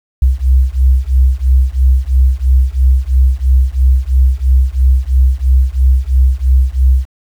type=beating tone pair; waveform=sine; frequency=63.3 / 66.3 Hz; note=B1 / C2; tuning=+43 / +23 cents; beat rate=3 Hz; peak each=-10 dBFS; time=0.22-7.06 s; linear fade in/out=5 ms; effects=7-bit